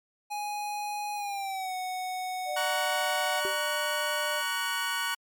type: tone with pitch glide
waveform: square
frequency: 830.6 to 740 Hz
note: G#5 to F#5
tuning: 0 to 0 cents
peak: -32 dBFS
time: 0.3-3.41 s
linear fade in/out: 20 ms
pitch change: -200 cents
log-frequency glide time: 1.15-1.74 s
type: tone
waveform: sine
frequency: 598 Hz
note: D5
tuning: 31 cents sharp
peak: -33 dBFS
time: 2.45-4.43 s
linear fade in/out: 50 ms
type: chord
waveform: 25% pulse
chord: F# major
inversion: first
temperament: equal with one note detuned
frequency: 932.3 / 1127.5 / 1480 Hz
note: A#5 / C#6 / F#6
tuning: 0 / +29 / 0 cents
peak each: -31 / -31 / -27 dBFS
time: 2.56-5.15 s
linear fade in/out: 10 ms
type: tone with exponential decay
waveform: triangle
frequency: 385.7 Hz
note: G4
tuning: 28 cents flat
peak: -27 dBFS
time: 3.45-3.62 s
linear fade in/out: 0 ms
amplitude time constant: 35 ms
effects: MP3 96 kbps